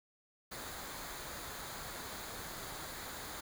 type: noise with comb filter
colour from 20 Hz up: pink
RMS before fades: -45 dBFS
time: 0.51-3.41 s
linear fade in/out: 10 ms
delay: 0.36 ms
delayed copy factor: -0.5
effects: none